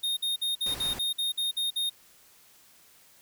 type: tone bursts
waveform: square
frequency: 3694 Hz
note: A#7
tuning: 16 cents flat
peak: -27 dBFS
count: 10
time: 0.03-1.898 s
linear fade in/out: 10 ms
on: 140 ms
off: 52 ms
type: noise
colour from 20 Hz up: pink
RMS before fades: -40 dBFS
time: 0.66-0.99 s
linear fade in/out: 2 ms
effects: white hiss -58 dBFS RMS until 3.21 s